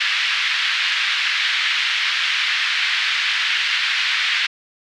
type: band-pass noise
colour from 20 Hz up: pink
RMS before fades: -20 dBFS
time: 0-4.47 s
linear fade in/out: 10 ms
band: 1700 to 3900 Hz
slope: 24 dB/octave
effects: none